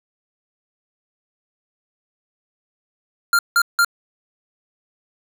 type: tone bursts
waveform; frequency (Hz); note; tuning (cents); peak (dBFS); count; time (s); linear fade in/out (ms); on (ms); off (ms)
square; 1394; F6; -4; -13; 3; 3.33-3.847; 2; 59; 170
effects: none